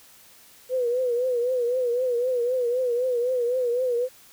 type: tone with vibrato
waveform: sine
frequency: 493.9 Hz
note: B4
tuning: in tune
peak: -21 dBFS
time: 0.69-4.09 s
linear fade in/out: 50 ms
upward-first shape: triangle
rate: 3.9 Hz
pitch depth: 97 cents each way
effects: white hiss -52 dBFS RMS until 4.32 s